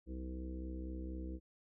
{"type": "harmonic tone with a mistuned harmonic", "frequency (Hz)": 64.2, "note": "C2", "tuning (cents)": -32, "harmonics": [1, 3, 4, 5, 6, 7, 8], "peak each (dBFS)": [-42, -50, -56, -47, -60, -59, -57], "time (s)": [0.06, 1.4], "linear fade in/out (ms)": 50, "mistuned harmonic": 8, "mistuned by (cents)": -31, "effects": []}